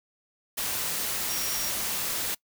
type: tone in noise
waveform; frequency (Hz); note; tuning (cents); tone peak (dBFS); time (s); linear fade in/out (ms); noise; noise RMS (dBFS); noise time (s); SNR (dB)
sine; 5620; F8; +10; -34; 1.29-1.7; 10; white; -30; 0.57-2.35; -7
effects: noise-tail reverb RT60 0.1 s tail -23 dB re dry